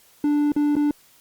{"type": "tone with dropouts", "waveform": "triangle", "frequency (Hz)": 293.7, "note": "D4", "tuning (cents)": 0, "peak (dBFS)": -15, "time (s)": [0.24, 0.91], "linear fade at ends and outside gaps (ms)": 2, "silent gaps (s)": [[0.52, 0.563], [0.755, 0.765]], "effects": ["white hiss -55 dBFS RMS until 1.2 s", "Opus 48 kbps"]}